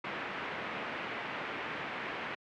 white low-pass noise, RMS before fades -39 dBFS, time 0.04-2.35 s, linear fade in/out 5 ms, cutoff 2400 Hz, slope 24 dB/octave, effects high-pass 150 Hz 12 dB/octave

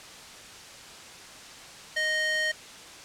square tone with high-pass filter, 621 Hz, D#5, 3 cents flat, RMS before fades -27 dBFS, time 1.96-2.52 s, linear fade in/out 10 ms, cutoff 1400 Hz, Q 3.5, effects white hiss -45 dBFS RMS until 3.04 s + low-pass 7000 Hz 12 dB/octave

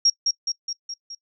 sine tone with echo, 5590 Hz, F8, 1 cent sharp, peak -14 dBFS, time 0.05-0.1 s, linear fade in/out 5 ms, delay 210 ms, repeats 5, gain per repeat -4 dB, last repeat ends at 1.15 s, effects noise-tail reverb RT60 0.1 s tail -23 dB re dry

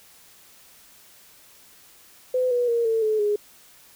sine tone with pitch steps, 507 / 487.2 / 468.2 / 449.9 / 432.3 / 415.4 Hz, B4 / B4 / A#4 / A4 / A4 / G#4, +45 / -24 / +8 / +39 / -31 / 0 cents, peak -19 dBFS, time 2.34-3.36 s, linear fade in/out 5 ms, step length 170 ms, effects white hiss -52 dBFS RMS until 3.95 s

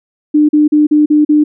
sine tone bursts, 300 Hz, D4, 37 cents sharp, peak -5 dBFS, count 6, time 0.34-1.44 s, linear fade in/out 10 ms, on 150 ms, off 40 ms, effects none

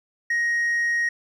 triangle tone with hard clipping, 1878 Hz, A#6, 12 cents sharp, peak -19 dBFS, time 0.3-1.09 s, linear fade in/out 5 ms, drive 1 dB, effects none

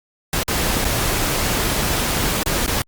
pink noise with dropouts, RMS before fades -20 dBFS, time 0.33-2.82 s, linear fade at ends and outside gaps 2 ms, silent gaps 0.432-0.48 / 0.846-0.85 / 2.432-2.46 / 2.664-2.677 s, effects Opus 48 kbps

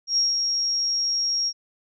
sine tone with ADSR envelope, 5588 Hz, F8, in tune, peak -17 dBFS, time 0.07-1.53 s, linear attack 100 ms, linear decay 170 ms, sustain -4 dB, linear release 55 ms, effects none

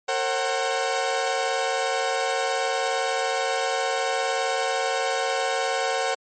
sawtooth tone cluster, 457.7 / 537 / 750 Hz, A#4 / C5 / F#5, -32 / +45 / +23 cents, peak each -25 / -23 / -22 dBFS, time 0.08-6.15 s, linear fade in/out 10 ms, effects MP3 32 kbps

